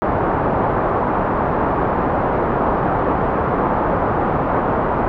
white low-pass noise, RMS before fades -18 dBFS, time 0.02-5.08 s, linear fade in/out 0 ms, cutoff 1100 Hz, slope 24 dB/octave, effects none

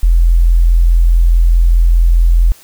sine tone, 42.38 Hz, E1, 49 cents sharp, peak -5 dBFS, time 0.03-2.52 s, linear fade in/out 0 ms, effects white hiss -42 dBFS RMS until 2.63 s

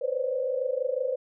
sine tone cluster, 494.2 / 519 / 545 / 588 Hz, B4 / C5 / C#5 / D5, +1 / -14 / -29 / +2 cents, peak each -32 / -28 / -33 / -35 dBFS, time 0.01-1.16 s, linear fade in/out 10 ms, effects none

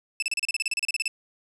sawtooth tone bursts, 2634 Hz, E7, 2 cents flat, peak -20 dBFS, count 16, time 0.2-1.079 s, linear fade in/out 2 ms, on 24 ms, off 33 ms, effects resampled to 24000 Hz + 9-bit

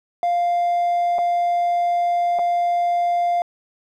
triangle tone with dropouts, 698.5 Hz, F5, in tune, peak -14 dBFS, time 0.23-3.42 s, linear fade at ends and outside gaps 1 ms, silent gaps 1.184-1.188 / 2.388-2.392 s, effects tanh soft clip ceiling -11 dBFS

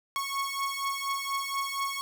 sawtooth beating tone pair, 1100 / 1104.2 Hz, C#6 / C#6, -14 / -7 cents, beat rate 4.2 Hz, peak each -29 dBFS, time 0.16-2.01 s, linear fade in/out 0 ms, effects none

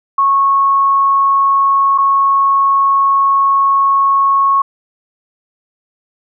sine tone with dropouts, 1100 Hz, C#6, 14 cents flat, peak -8 dBFS, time 0.18-4.62 s, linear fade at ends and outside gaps 5 ms, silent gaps 1.979-1.983 s, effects none

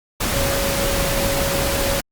sine tone in noise, 554.4 Hz, C#5, in tune, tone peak -24 dBFS, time 0.33-2 s, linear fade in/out 10 ms, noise pink, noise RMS -21 dBFS, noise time 0.2-2.01 s, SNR -6 dB, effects Opus 48 kbps

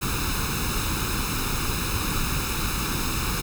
pink noise with comb filter, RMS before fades -26 dBFS, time 0.01-3.42 s, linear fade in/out 20 ms, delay 0.77 ms, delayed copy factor +0.75, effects none

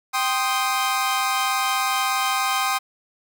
sawtooth chord, C minor, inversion second, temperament equal, 784 / 1046.5 / 1244.5 Hz, G5 / C6 / Eb6, 0 / 0 / 0 cents, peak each -21 dBFS, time 0.13-2.79 s, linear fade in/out 20 ms, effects none

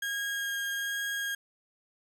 35% pulse tone with vibrato, 1628 Hz, G#6, 35 cents flat, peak -29 dBFS, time 0.02-1.35 s, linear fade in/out 5 ms, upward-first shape sine, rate 1.2 Hz, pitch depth 8 cents each way, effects none

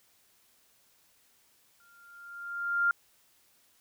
sine tone with exponential growth, 1396.9 Hz, F6, in tune, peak -21 dBFS, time 1.8-2.91 s, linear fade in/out 2 ms, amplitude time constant 240 ms, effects white hiss -66 dBFS RMS until 3.8 s

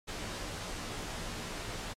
pink noise with comb filter, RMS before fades -39 dBFS, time 0.07-1.94 s, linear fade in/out 20 ms, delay 15 ms, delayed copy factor -0.65, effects low-pass 8000 Hz 12 dB/octave + MP3 96 kbps

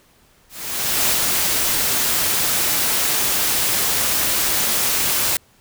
white noise with ADSR envelope, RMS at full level -17 dBFS, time 0.49-5.37 s, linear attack 600 ms, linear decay 70 ms, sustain -2 dB, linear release 3 ms, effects pink hiss -55 dBFS RMS until 5.6 s

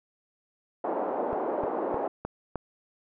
white band-pass noise, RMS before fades -30 dBFS, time 0.84-2.08 s, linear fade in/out 5 ms, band 290 to 820 Hz, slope 24 dB/octave
click train, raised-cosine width 1 ms, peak -17 dBFS, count 5, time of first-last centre 1.33-2.557 s, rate 3.26 Hz
effects none

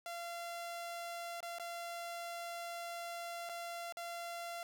sawtooth tone with dropouts, 686 Hz, F5, 31 cents flat, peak -38 dBFS, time 0.06-4.63 s, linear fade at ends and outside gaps 1 ms, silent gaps 1.405-1.428 / 1.585-1.597 / 3.491-3.495 / 3.924-3.97 s, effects none

